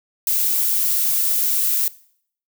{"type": "noise", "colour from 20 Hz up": "violet", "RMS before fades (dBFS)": -19, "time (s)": [0.27, 1.88], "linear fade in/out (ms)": 2, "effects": ["noise-tail reverb RT60 0.6 s tail -20 dB re dry"]}